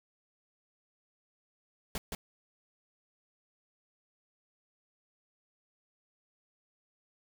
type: noise with echo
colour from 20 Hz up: pink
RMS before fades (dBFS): -36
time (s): 1.95-1.98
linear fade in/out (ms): 2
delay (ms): 170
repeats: 1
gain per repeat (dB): -2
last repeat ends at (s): 2.15
effects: none